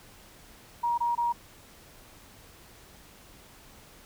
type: tone bursts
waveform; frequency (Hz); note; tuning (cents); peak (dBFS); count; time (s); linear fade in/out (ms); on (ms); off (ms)
sine; 948; A#5; +29; -24; 3; 0.83-1.326; 10; 150; 23
effects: pink hiss -53 dBFS RMS until 4.05 s